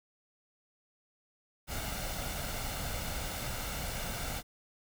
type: noise with comb filter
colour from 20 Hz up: pink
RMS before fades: -37 dBFS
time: 1.67-4.43 s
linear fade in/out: 50 ms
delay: 1.4 ms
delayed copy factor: +0.5
effects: none